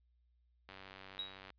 click train, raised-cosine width 0.3 ms, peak -35 dBFS, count 79, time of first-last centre 0.69-1.503 s, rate 95.9 Hz
sine tone with exponential decay, 3825 Hz, A#7, 44 cents sharp, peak -35 dBFS, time 1.19-1.42 s, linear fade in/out 2 ms, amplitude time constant 48 ms
effects added 60 Hz sine -70 dBFS peak until 1.58 s + resampled to 11025 Hz

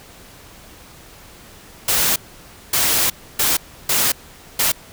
white noise bursts at uneven times, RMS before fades -17 dBFS, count 5, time 1.88-2.16 / 2.73-3.1 / 3.39-3.57 / 3.89-4.12 / 4.59-4.72 s, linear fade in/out 5 ms, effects pink hiss -43 dBFS RMS until 4.92 s

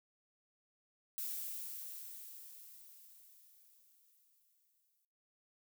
violet noise with exponential decay, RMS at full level -40 dBFS, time 1.18-5.05 s, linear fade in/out 0 ms, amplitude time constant 840 ms, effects noise-tail reverb RT60 0.5 s tail -20 dB re dry

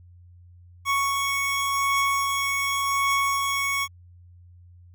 25% pulse beating tone pair, 1108.7 / 1109.58 Hz, C#6 / C#6, 0 / +1 cents, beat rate 0.88 Hz, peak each -27 / -19 dBFS, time 0.85-3.88 s, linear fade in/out 50 ms, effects added 88 Hz sine -47 dBFS peak until 4.94 s

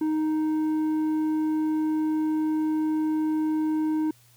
square tone with low-pass filter, 311.1 Hz, D#4, in tune, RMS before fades -25 dBFS, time 0.01-4.11 s, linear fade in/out 5 ms, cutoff 680 Hz, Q 0.66, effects added 119 Hz sine -58 dBFS peak until 4.36 s + white hiss -59 dBFS RMS until 4.36 s

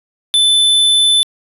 square tone, 3516 Hz, A7, 2 cents flat, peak -9 dBFS, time 0.34-1.23 s, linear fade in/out 0 ms, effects resampled to 32000 Hz

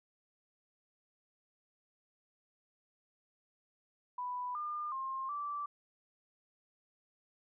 sine tone with pitch steps, 990 / 1205 / 1063 / 1165 Hz, B5 / D6 / C6 / D6, +4 / +44 / +27 / -14 cents, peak -36 dBFS, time 4.18-5.66 s, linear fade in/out 5 ms, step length 370 ms, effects none

